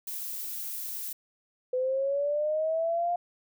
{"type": "noise", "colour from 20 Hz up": "violet", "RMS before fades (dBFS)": -36, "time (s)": [0.07, 1.13], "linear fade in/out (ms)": 5}
{"type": "linear sweep", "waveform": "sine", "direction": "up", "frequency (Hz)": [502, 706], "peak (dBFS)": -25, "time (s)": [1.73, 3.16], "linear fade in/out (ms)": 5}
{"effects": []}